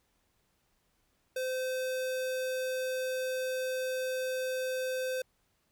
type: tone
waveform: square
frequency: 515 Hz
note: C5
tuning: 28 cents flat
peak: -32 dBFS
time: 1.36-5.22 s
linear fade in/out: 5 ms
effects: pink hiss -74 dBFS RMS until 5.71 s